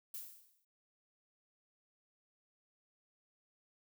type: noise with exponential decay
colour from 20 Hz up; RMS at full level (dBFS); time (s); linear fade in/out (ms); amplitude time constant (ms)
violet; -42; 0.14-0.65; 5; 110
effects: none

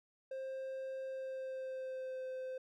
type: tone with pitch glide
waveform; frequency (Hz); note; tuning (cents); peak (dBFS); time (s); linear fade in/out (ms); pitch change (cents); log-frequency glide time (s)
triangle; 529 to 517.5; C5 to C5; +19 to -19; -38; 0.31-2.58; 5; -38; 1.05-2.25
effects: none

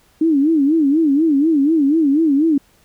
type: tone with vibrato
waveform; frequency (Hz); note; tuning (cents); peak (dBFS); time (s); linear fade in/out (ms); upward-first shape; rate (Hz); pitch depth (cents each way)
sine; 300; D4; +37; -11; 0.21-2.58; 5; sine; 4.1; 170
effects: pink hiss -55 dBFS RMS until 2.84 s

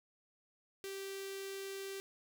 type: tone with notch filter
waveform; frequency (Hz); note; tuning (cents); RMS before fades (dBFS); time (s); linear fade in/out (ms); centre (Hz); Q
sawtooth; 390.3; G4; -8; -44; 0.84-2; 0; 870; 0.52
effects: 11-bit

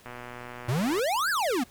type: click train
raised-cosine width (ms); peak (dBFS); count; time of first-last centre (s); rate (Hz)
0.5; -25; 115; 0.06-0.994; 122
type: exponential two-way sweep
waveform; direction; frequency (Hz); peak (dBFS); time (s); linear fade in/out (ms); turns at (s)
square; up then down; 110 to 1729 to 222.6; -25; 0.68-1.64; 10; 1.3
effects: pink hiss -55 dBFS RMS until 1.7 s

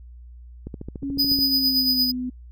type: click train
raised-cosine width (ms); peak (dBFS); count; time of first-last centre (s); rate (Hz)
3; -20; 11; 0.67-1.389; 13.9
type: tone with pitch glide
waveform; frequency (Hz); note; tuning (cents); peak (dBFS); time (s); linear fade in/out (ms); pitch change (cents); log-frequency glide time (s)
sine; 277.2 to 251.3; C#4 to B3; 0 to +30; -25; 1.02-2.3; 10; -170; 1.27-2.07
type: tone with tremolo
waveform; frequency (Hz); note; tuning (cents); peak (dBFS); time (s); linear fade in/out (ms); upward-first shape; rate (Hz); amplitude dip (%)
square; 4978; D#8; 0; -17; 1.18-2.12; 20; sine; 8.7; 50
effects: added 60 Hz sine -40 dBFS peak until 2.51 s

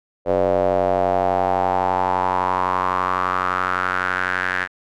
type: tone with band-pass filter sweep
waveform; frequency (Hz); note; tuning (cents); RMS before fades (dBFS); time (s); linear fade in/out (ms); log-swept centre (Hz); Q
square; 45.91; F#1; -13; -20; 0.25-4.68; 50; 550 to 1700; 4.8
effects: none

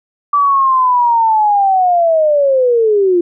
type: linear sweep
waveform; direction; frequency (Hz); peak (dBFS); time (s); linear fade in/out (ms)
sine; down; 1163 to 340.6; -8; 0.33-3.21; 5
effects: none

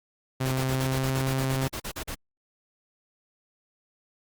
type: tone with pitch glide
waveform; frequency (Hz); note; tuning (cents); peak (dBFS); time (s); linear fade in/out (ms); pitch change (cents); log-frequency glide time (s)
sawtooth; 130.81 to 132.94; C3 to C3; 0 to +28; -21; 0.4-1.68; 10; +28; 0.57-1.27
type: noise bursts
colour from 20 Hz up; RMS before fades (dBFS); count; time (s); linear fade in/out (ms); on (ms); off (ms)
pink; -34; 15; 0.45-2.15; 10; 76; 40
effects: Opus 48 kbps

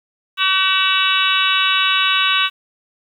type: harmonic tone with a mistuned harmonic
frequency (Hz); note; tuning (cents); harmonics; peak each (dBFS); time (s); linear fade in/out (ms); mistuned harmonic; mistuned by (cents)
380; F#4; +46; 3 / 4 / 5 / 6 / 7 / 8 / 9 / 10; -20 / -21 / -30 / -26 / -20 / -20 / -25 / -21; 0.37-2.5; 50; 8; -44
effects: 8-bit

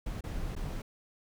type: noise with dropouts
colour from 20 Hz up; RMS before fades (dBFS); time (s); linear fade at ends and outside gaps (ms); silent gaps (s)
brown; -36; 0.06-0.82; 5; 0.209-0.238 / 0.553-0.563
effects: none

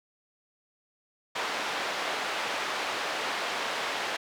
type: band-pass noise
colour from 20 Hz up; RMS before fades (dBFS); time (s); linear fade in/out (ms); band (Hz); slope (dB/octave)
pink; -32; 1.35-4.17; 10; 590 to 3800; 12
effects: none

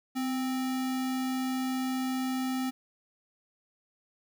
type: tone with sample-and-hold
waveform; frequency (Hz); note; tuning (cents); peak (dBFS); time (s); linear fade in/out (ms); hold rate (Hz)
sine; 257.4; C4; -28; -28; 0.15-2.71; 20; 1050
effects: none

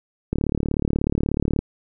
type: click train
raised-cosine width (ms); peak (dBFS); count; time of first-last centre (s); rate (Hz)
3; -8; 47; 0.33-1.59; 36.5
effects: none

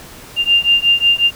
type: beating tone pair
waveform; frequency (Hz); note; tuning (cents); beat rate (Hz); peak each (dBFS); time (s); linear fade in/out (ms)
sine; 2794 / 2799.5; F7 / F7; 0 / +4; 5.5; -13; 0.36-1.31; 50
effects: pink hiss -37 dBFS RMS until 1.35 s

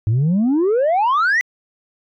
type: exponential sweep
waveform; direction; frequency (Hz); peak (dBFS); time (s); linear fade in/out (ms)
sine; up; 102.5 to 2029; -11; 0.07-1.41; 0
effects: tanh soft clip ceiling -12 dBFS

